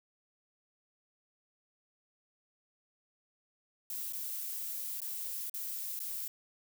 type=noise with dropouts; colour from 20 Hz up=violet; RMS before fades=-39 dBFS; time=3.9-6.28 s; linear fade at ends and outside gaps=2 ms; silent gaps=4.125-4.132 / 5.004-5.017 / 5.497-5.54 / 5.992-6.001 s; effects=none